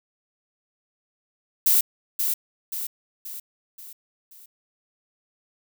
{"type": "noise with echo", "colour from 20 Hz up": "violet", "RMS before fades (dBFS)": -18, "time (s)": [1.66, 1.81], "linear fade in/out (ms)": 5, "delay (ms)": 530, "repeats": 5, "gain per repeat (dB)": -6, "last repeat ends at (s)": 4.46, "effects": []}